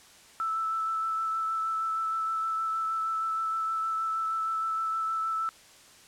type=tone with vibrato; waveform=sine; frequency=1318.5 Hz; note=E6; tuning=in tune; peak=-27 dBFS; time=0.4-5.49 s; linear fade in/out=0 ms; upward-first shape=sine; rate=6.4 Hz; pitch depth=12 cents each way; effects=white hiss -54 dBFS RMS until 6.07 s + low-pass 9000 Hz 12 dB/octave